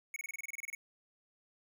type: tone bursts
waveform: square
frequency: 2217 Hz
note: C#7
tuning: in tune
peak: -39 dBFS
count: 13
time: 0.14-0.75 s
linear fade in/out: 2 ms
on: 22 ms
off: 27 ms
effects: none